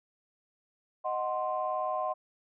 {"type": "chord", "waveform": "sine", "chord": "C diminished", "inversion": "first", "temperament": "equal", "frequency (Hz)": [622.3, 740, 1046.5], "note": ["Eb5", "Gb5", "C6"], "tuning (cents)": [0, 0, 0], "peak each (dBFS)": -33, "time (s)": [1.04, 2.14], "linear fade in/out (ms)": 20, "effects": ["tanh soft clip ceiling -19 dBFS"]}